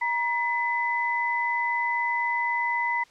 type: tone pair together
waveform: sine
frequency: 948.1 / 2009 Hz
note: A#5 / B6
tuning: +29 / +29 cents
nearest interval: octave + minor second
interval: 1300 cents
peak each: -26 dBFS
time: 0.01-3.04 s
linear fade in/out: 10 ms
effects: white hiss -56 dBFS RMS until 3.1 s + low-pass 5000 Hz 12 dB/octave